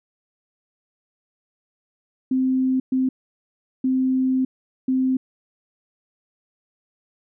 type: tone bursts at uneven times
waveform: sine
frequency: 260 Hz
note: C4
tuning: 11 cents flat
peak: -17 dBFS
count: 4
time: 2.31-2.8 / 2.92-3.09 / 3.84-4.45 / 4.88-5.17 s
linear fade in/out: 5 ms
effects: none